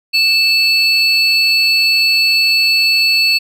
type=tone pair together; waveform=triangle; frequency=2637 / 4431 Hz; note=E7 / C#8; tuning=0 / -2 cents; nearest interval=major sixth; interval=898 cents; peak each=-11 dBFS; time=0.13-3.39 s; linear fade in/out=20 ms; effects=none